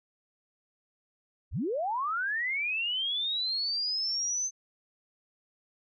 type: linear sweep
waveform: sine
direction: up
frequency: 34.74 to 6240 Hz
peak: -28 dBFS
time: 1.51-4.51 s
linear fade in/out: 50 ms
effects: none